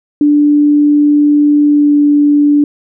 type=tone with pitch glide; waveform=sine; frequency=293.7 to 291.7 Hz; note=D4 to D4; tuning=0 to -12 cents; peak=-5 dBFS; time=0.21-2.64 s; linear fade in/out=2 ms; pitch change=-12 cents; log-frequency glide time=1.66-1.95 s; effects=none